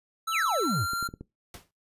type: tone with pitch glide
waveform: square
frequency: 1320 to 1380.8 Hz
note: E6 to F6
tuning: +2 to -20 cents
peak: -28 dBFS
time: 0.27-1.08 s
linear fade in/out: 10 ms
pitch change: +78 cents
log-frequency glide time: 0.56-0.77 s
type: exponential sweep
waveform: triangle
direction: down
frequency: 3341 to 76.1 Hz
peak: -24 dBFS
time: 0.31-0.87 s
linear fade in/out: 50 ms
type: clicks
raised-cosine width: 3 ms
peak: -27 dBFS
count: 5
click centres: 0.934 / 1.027 / 1.089 / 1.139 / 1.21 s
type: noise with exponential decay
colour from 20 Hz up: pink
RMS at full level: -40 dBFS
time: 1.54-1.71 s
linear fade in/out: 2 ms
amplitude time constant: 35 ms
effects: noise-tail reverb RT60 0.2 s tail -20 dB re dry + resampled to 32000 Hz